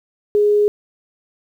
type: tone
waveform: sine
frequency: 415.3 Hz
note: G#4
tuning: in tune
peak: -11 dBFS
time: 0.35-0.68 s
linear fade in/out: 0 ms
effects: 8-bit